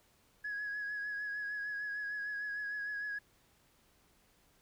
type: tone with vibrato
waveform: sine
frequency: 1672 Hz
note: G#6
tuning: 11 cents sharp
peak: -35 dBFS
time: 0.44-3.19 s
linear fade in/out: 10 ms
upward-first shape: triangle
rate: 6.6 Hz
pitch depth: 35 cents each way
effects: tanh soft clip ceiling -33 dBFS + pink hiss -69 dBFS RMS until 4.61 s